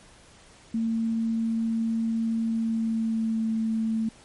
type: tone with pitch glide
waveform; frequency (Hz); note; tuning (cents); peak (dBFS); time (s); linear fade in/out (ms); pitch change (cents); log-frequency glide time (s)
sine; 226.3 to 222.7; A3 to A3; +49 to +21; -23; 0.74-4.09; 5; -28; 2.5-3.5
effects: pink hiss -53 dBFS RMS until 4.24 s + MP3 48 kbps